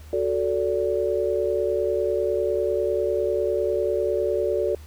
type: chord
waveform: sine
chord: D major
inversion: first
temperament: equal with one note detuned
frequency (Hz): 370 / 440 / 575.6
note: F#4 / A4 / D5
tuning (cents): 0 / 0 / -35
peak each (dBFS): -25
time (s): 0.13-4.75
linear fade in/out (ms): 2
effects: added 76 Hz sine -40 dBFS peak until 4.86 s + pink hiss -52 dBFS RMS until 4.86 s